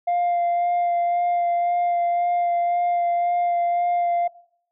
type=tone with vibrato; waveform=sine; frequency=698.5 Hz; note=F5; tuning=in tune; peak=-16 dBFS; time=0.07-4.28 s; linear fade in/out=10 ms; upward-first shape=sine; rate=1.9 Hz; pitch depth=12 cents each way; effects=noise-tail reverb RT60 0.7 s tail -22 dB re dry + tanh soft clip ceiling -17 dBFS